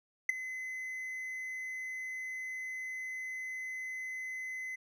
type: tone with ADSR envelope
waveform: triangle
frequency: 2037 Hz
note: C7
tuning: 47 cents flat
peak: -20 dBFS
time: 0.29-4.76 s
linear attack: 4 ms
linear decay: 11 ms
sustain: -16 dB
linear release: 12 ms
effects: none